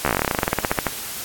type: slowing click train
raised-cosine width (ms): 0.5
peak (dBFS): -3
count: 23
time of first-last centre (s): 0.05-0.867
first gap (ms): 13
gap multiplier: 1.09
effects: white hiss -31 dBFS RMS until 1.24 s + AAC 64 kbps